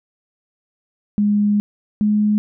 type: tone pair in turn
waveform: sine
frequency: 206.7 / 210.1 Hz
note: G#3 / G#3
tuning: -8 / +20 cents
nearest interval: unison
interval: 28 cents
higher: second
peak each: -13 dBFS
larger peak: neither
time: 1.18-1.6 / 2.01-2.38 s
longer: first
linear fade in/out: 0 ms
effects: none